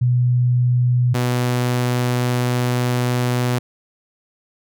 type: tone pair in turn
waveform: sine / sawtooth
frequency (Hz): 123.47 / 123.47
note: B2 / B2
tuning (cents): 0 / 0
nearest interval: unison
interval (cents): 0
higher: neither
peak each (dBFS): -13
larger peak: neither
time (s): 0.01-1.14 / 1.14-3.59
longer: second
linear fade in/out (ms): 10
effects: none